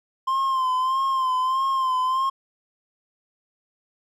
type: tone with vibrato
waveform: triangle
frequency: 1046.5 Hz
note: C6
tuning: in tune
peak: -18 dBFS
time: 0.27-2.3 s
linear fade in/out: 10 ms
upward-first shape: sine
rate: 1.6 Hz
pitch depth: 49 cents each way
effects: none